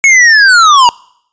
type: linear sweep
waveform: square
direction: down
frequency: 2217 to 930 Hz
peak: -3 dBFS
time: 0.04-0.89 s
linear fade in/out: 0 ms
effects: noise-tail reverb RT60 0.7 s tail -26 dB re dry + resampled to 16000 Hz